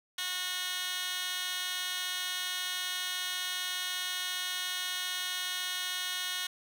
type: tone with high-pass filter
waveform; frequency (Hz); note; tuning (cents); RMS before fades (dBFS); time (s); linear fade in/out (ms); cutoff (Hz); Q
15% pulse; 365.3; F#4; -22; -35; 0.18-6.47; 5; 2500; 2.2
effects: none